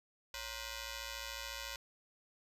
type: ring-modulated tone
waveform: 5% pulse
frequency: 498 Hz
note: B4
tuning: 14 cents sharp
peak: -27 dBFS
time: 0.34-1.76 s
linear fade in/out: 2 ms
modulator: 441 Hz
effects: resampled to 32000 Hz